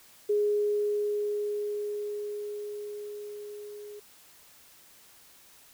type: tone with level ramp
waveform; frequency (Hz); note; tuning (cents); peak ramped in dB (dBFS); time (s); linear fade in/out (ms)
sine; 415.3; G#4; 0; -22 to -41; 0.29-4; 10
effects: white hiss -56 dBFS RMS until 5.73 s